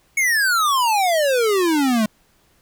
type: exponential sweep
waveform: square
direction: down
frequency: 2232 to 208.2 Hz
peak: -16 dBFS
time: 0.17-2.06 s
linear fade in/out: 5 ms
effects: pink hiss -59 dBFS RMS until 2.61 s